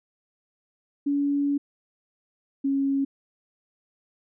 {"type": "tone pair in turn", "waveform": "sine", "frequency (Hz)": [284.3, 274.9], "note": ["C#4", "C#4"], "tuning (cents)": [44, -14], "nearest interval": "minor second", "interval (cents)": 58, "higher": "first", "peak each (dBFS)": -21, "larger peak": "neither", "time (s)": [[1.06, 1.58], [2.64, 3.05]], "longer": "first", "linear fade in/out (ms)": 10, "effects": []}